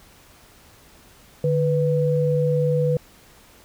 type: tone pair together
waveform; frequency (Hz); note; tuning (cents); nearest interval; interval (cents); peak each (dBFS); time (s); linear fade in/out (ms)
sine; 149.4 / 493.9; D3 / B4; +30 / 0; octave + major sixth; 2070; -20; 1.44-2.97; 2
effects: pink hiss -51 dBFS RMS until 3.64 s